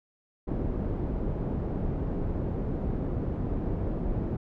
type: low-pass noise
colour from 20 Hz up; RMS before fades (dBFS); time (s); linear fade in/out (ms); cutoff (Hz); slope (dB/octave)
pink; -30; 0.47-4.37; 10; 430; 12
effects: none